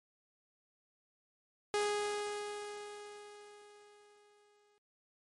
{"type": "tone with exponential decay", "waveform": "sawtooth", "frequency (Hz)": 414, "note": "G#4", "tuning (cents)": -5, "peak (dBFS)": -26, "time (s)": [1.74, 4.78], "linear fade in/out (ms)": 0, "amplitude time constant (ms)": 660, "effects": ["MP3 48 kbps"]}